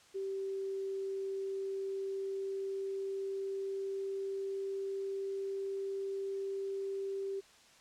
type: tone with pitch glide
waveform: sine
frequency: 388.4 to 391.3 Hz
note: G4 to G4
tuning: -16 to -3 cents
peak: -35 dBFS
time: 0.14-7.41 s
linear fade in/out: 20 ms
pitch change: +13 cents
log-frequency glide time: 1-5.73 s
effects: white hiss -61 dBFS RMS until 7.8 s + low-pass 7000 Hz 12 dB/octave